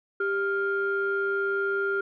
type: tone pair together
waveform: sine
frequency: 394.6 / 1401 Hz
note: G4 / F6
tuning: +11 / +5 cents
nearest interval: octave + minor seventh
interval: 2194 cents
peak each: -26 dBFS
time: 0.2-2.01 s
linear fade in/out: 5 ms
effects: tanh soft clip ceiling -17 dBFS